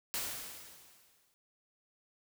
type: noise with exponential decay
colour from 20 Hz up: white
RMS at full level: -35 dBFS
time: 0.14-1.34 s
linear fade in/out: 0 ms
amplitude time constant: 260 ms
effects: none